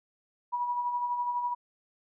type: tone with tremolo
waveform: sine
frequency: 971 Hz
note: B5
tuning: 30 cents flat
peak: -26 dBFS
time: 0.52-1.55 s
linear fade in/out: 20 ms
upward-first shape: sine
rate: 12 Hz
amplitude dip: 45%
effects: none